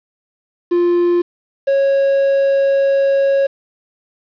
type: tone pair in turn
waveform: triangle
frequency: 349.2 / 549.9 Hz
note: F4 / C#5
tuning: 0 / -14 cents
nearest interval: minor sixth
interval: 786 cents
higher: second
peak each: -9 dBFS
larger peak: neither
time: 0.71-1.22 / 1.67-3.47 s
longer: second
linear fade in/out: 10 ms
effects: resampled to 11025 Hz + 7-bit